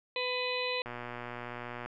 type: harmonic tone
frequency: 500 Hz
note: B4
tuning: 21 cents sharp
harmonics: 1 / 2 / 4 / 5 / 6 / 7 / 8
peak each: -35 / -39 / -41 / -36 / -44 / -46 / -38 dBFS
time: 0.16-0.82 s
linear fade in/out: 2 ms
type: click train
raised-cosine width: 0.5 ms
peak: -25 dBFS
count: 122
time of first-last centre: 0.86-1.86 s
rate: 121 Hz
effects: none